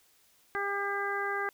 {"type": "harmonic tone", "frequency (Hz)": 400.8, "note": "G4", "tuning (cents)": 38, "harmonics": [1, 2, 3, 4, 5], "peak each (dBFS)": [-36, -37, -36, -34, -39], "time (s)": [0.55, 1.49], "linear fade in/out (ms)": 0, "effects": ["white hiss -65 dBFS RMS until 1.53 s"]}